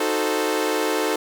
sawtooth chord, D# diminished seventh, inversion none, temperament equal, 311.1 / 370 / 440 / 523.3 Hz, D#4 / F#4 / A4 / C5, 0 / 0 / 0 / 0 cents, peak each -22 / -24 / -20 / -24 dBFS, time 0-1.16 s, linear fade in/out 5 ms, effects none

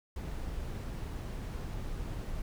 brown noise, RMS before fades -38 dBFS, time 0.16-2.42 s, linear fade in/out 2 ms, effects none

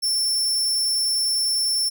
sawtooth tone, 5390 Hz, E8, 38 cents sharp, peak -17 dBFS, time 0.02-1.9 s, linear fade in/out 20 ms, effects none

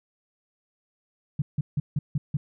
sine tone bursts, 144.8 Hz, D3, 24 cents flat, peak -21 dBFS, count 6, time 1.39-2.37 s, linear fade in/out 5 ms, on 30 ms, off 160 ms, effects none

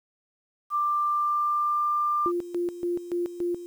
sine tone with pitch glide, 1184 to 1191.5 Hz, D6 to D6, +14 to +25 cents, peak -22 dBFS, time 0.7-2.32 s, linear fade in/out 50 ms, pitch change +11 cents, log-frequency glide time 0.86-1.82 s
sine tone with tremolo, 349.2 Hz, F4, in tune, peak -24 dBFS, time 2.26-3.66 s, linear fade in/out 0 ms, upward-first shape square, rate 3.5 Hz, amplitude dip 75%
effects 9-bit

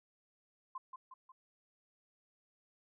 sine tone with echo, 1043 Hz, C6, 6 cents flat, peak -40 dBFS, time 0.75-0.78 s, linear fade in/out 5 ms, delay 180 ms, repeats 3, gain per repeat -5 dB, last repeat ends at 1.32 s, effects none

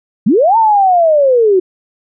sine linear two-way sweep, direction up then down, 169.3 to 919 to 356.8 Hz, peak -6 dBFS, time 0.26-1.6 s, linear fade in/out 10 ms, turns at 0.57 s, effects none

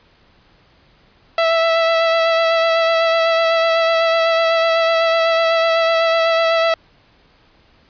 sawtooth tone with vibrato, 659.3 Hz, E5, in tune, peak -9 dBFS, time 1.38-6.74 s, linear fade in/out 2 ms, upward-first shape sine, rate 8 Hz, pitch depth 16 cents each way, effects pink hiss -53 dBFS RMS until 7.89 s + resampled to 11025 Hz

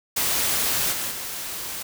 white noise with level steps, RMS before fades -23 / -28 / -32 dBFS, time 0.16-1.83 s, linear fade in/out 10 ms, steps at 0.91 / 1.1 s, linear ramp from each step 20 ms, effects none

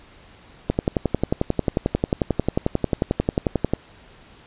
click train, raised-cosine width 2 ms, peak -5 dBFS, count 35, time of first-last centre 0.7-3.736 s, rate 11.2 Hz, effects pink hiss -49 dBFS RMS until 4.46 s + resampled to 8000 Hz

